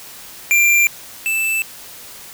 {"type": "tone pair in turn", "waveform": "square", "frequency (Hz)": [2375, 2643], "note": ["D7", "E7"], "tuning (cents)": [19, 4], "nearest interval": "major second", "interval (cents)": 185, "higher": "second", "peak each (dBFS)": [-11, -17], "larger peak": "first", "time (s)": [[0.51, 0.87], [1.26, 1.62]], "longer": "neither", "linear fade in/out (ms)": 0, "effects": ["white hiss -37 dBFS RMS until 2.33 s"]}